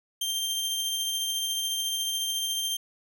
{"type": "tone with tremolo", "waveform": "sawtooth", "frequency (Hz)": 3162, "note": "G7", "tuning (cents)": 14, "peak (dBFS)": -23, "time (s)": [0.21, 2.77], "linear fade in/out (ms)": 5, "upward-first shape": "sine", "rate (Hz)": 14, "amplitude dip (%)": 25, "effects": []}